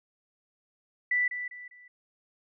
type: tone with echo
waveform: sine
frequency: 1975.5 Hz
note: B6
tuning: in tune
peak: -23 dBFS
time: 1.11-1.28 s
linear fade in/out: 5 ms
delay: 200 ms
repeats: 3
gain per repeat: -9 dB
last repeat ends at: 1.88 s
effects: none